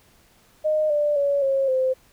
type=tone with pitch steps; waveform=sine; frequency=616 / 590.2 / 565.5 / 541.9 / 519.2 Hz; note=D#5 / D5 / C#5 / C#5 / C5; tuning=-17 / +8 / +34 / -39 / -13 cents; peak=-18 dBFS; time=0.64-1.94 s; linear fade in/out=20 ms; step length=260 ms; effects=pink hiss -57 dBFS RMS until 2.12 s